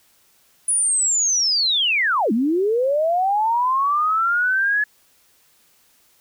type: linear two-way sweep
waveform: sine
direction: down then up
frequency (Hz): 9956 to 207.7 to 1712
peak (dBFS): -16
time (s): 0.68-4.84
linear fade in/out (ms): 5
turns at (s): 2.32
effects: white hiss -58 dBFS RMS until 6.2 s